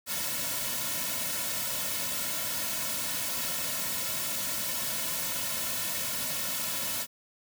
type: noise with comb filter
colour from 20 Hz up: white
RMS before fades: -32 dBFS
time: 0.06-7.07 s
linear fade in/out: 50 ms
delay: 2.5 ms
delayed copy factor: -0.9
effects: none